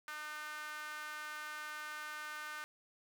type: tone with high-pass filter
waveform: sawtooth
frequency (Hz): 303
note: D#4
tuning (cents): -46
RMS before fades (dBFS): -45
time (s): 0.08-2.64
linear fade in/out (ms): 0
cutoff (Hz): 1400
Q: 3.5
effects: none